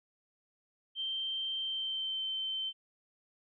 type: tone with pitch glide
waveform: sine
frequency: 3136 to 3096 Hz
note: G7 to G7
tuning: 0 to -22 cents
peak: -33 dBFS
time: 0.95-2.73 s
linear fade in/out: 50 ms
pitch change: -22 cents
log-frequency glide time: 1.58-2.24 s
effects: none